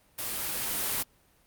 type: noise with level ramp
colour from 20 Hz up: white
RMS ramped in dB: -34 to -29 dBFS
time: 0.18-1.03 s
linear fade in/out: 10 ms
effects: pink hiss -64 dBFS RMS until 1.46 s + Opus 32 kbps